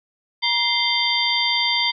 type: tone cluster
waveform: sine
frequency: 951 / 2081 / 3163 / 3585 / 4679 Hz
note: A#5 / C7 / G7 / A7 / D8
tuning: +34 / -10 / +15 / +32 / -7 cents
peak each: -26 / -23 / -24 / -23 / -25 dBFS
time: 0.42-1.92 s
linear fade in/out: 20 ms
effects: none